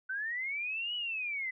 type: linear two-way sweep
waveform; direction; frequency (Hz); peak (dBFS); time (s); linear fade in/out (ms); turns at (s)
sine; up then down; 1500 to 2960 to 1996; -33; 0.09-1.51; 10; 0.95
effects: none